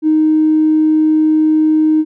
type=tone with tanh clipping; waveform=triangle; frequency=311.1 Hz; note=D#4; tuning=in tune; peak=-8 dBFS; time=0.02-2.05 s; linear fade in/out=50 ms; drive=4 dB; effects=none